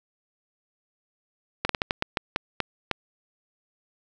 slowing click train, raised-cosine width 0.3 ms, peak -7 dBFS, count 10, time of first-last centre 1.65-2.913 s, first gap 43 ms, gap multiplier 1.28, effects none

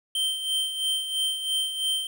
square tone with tremolo, 3125 Hz, G7, 6 cents flat, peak -23 dBFS, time 0.15-2.07 s, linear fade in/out 2 ms, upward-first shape sine, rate 3 Hz, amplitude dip 60%, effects 9-bit

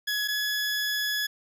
20% pulse tone pair in turn, 1684 / 1693.1 Hz, G#6 / G#6, +24 / +33 cents, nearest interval unison, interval 9 cents, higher second, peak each -21 dBFS, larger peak neither, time 0.07-0.28 / 0.28-1.27 s, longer second, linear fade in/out 10 ms, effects none

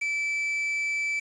triangle tone with quantisation, 2315 Hz, D7, 25 cents flat, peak -24 dBFS, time 0.01-1.2 s, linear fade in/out 10 ms, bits 7, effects resampled to 22050 Hz

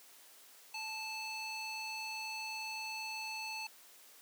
square tone with band-pass filter, 876 Hz, A5, 8 cents flat, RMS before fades -42 dBFS, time 0.74-3.67 s, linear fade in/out 5 ms, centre 3500 Hz, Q 1.5, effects white hiss -59 dBFS RMS until 4.21 s + high-pass 300 Hz 12 dB/octave

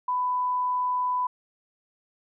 sine tone, 997 Hz, B5, 16 cents sharp, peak -23 dBFS, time 0.08-1.27 s, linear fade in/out 5 ms, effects none

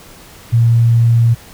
sine tone, 116.54 Hz, A#2, in tune, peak -7 dBFS, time 0.52-1.35 s, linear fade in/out 20 ms, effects pink hiss -39 dBFS RMS until 1.53 s

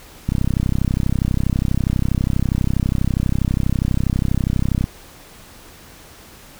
click train, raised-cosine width 5 ms, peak -6 dBFS, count 148, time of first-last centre 0.29-4.841 s, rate 32.3 Hz, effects pink hiss -43 dBFS RMS until 6.59 s

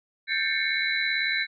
sine tone cluster, 1579 / 1784 / 2155 / 2233 / 3969 Hz, G6 / A6 / C#7 / C#7 / B7, +12 / +23 / -49 / +12 / +8 cents, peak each -30 dBFS, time 0.27-1.47 s, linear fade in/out 50 ms, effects none

